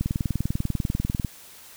click train, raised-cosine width 5 ms, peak -12 dBFS, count 26, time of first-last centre 0.01-1.248 s, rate 20.2 Hz, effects white hiss -47 dBFS RMS until 1.76 s

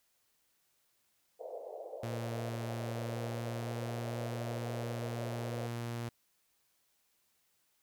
pink band-pass noise, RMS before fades -45 dBFS, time 1.39-5.68 s, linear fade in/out 20 ms, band 460 to 690 Hz, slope 48 dB/octave
sawtooth tone with pitch glide, 115.8 to 117.96 Hz, A#2 to A#2, -11 to +21 cents, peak -33 dBFS, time 2.03-6.09 s, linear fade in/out 5 ms, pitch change +32 cents, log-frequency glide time 2.78-4.16 s
effects white hiss -75 dBFS RMS until 7.82 s

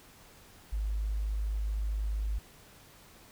sine tone, 52.2 Hz, G#1, 10 cents sharp, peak -29 dBFS, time 0.72-2.39 s, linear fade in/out 10 ms, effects pink hiss -56 dBFS RMS until 3.31 s

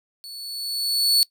40% pulse tone with level ramp, 4435 Hz, C#8, in tune, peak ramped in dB -35 to -12 dBFS, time 0.24-1.23 s, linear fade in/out 0 ms, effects noise-tail reverb RT60 0.1 s tail -22 dB re dry

